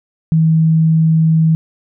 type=tone; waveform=sine; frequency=160.6 Hz; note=E3; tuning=45 cents flat; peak=-8 dBFS; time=0.32-1.55 s; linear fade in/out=0 ms; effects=none